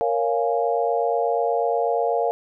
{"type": "chord", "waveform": "sine", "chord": "Bb minor seventh", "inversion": "none", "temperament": "equal", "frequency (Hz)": [466.2, 554.4, 698.5, 830.6], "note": ["Bb4", "Db5", "F5", "Ab5"], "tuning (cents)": [0, 0, 0, 0], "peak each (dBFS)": [-23, -26, -23, -28], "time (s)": [0.01, 2.31], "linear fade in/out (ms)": 0, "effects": []}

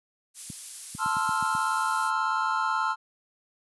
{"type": "noise", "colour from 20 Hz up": "violet", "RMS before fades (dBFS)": -34, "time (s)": [0.34, 2.12], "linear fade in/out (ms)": 50}
{"type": "clicks", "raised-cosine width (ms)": 5, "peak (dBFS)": -22, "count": 7, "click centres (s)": [0.501, 0.95, 1.06, 1.168, 1.291, 1.426, 1.55]}
{"type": "chord", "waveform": "triangle", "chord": "F major seventh", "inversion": "first", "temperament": "equal", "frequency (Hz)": [880, 1046.5, 1318.5, 1396.9], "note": ["A5", "C6", "E6", "F6"], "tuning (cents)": [0, 0, 0, 0], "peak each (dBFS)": -28, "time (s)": [0.98, 2.96], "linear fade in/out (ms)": 50}
{"effects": ["high-pass 150 Hz 12 dB/octave", "resampled to 24000 Hz"]}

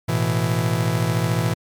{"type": "chord", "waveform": "45% pulse", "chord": "A suspended second", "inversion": "none", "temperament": "just", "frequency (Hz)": [110, 123.75, 165], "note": ["A2", "B2", "E3"], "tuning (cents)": [0, 4, 2], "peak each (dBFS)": -23, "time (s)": [0.08, 1.54], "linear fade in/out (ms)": 10, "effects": ["MP3 96 kbps"]}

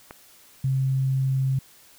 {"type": "click", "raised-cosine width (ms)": 0.5, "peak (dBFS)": -23, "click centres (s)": 0.109}
{"type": "tone", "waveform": "sine", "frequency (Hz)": 133.2, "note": "C3", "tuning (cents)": 31, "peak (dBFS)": -20, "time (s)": [0.64, 1.59], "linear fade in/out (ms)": 5}
{"effects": ["white hiss -53 dBFS RMS until 1.98 s"]}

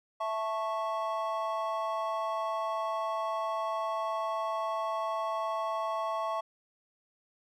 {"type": "chord", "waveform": "triangle", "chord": "A major", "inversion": "second", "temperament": "equal with one note detuned", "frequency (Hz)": [659.3, 880, 1103], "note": ["E5", "A5", "C#6"], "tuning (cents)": [0, 0, -9], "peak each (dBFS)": [-32, -35, -32], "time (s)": [0.2, 6.41], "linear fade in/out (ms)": 10, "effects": []}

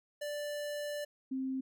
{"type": "tone pair in turn", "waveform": ["square", "sine"], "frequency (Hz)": [587.3, 263.4], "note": ["D5", "C4"], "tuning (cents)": [0, 12], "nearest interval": "octave + major second", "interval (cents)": 1388, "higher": "first", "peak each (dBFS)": [-37, -33], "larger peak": "second", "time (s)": [[0.21, 1.05], [1.31, 1.61]], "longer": "first", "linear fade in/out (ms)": 10, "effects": []}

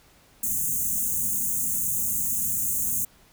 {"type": "band-stop noise", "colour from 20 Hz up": "white", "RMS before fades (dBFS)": -26, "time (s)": [0.43, 3.05], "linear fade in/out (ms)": 5, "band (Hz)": [260, 6300], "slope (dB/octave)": 96, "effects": ["pink hiss -57 dBFS RMS until 3.32 s"]}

